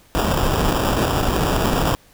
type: noise with sample-and-hold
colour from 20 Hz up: pink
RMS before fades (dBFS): -19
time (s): 0.15-1.95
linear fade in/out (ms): 0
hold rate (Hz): 2100
effects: pink hiss -52 dBFS RMS until 2.13 s